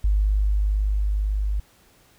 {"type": "tone with level ramp", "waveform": "sine", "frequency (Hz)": 51, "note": "G#1", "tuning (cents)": -31, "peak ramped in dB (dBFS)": [-16, -21], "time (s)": [0.04, 1.6], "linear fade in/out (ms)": 5, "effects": ["pink hiss -57 dBFS RMS until 2.18 s"]}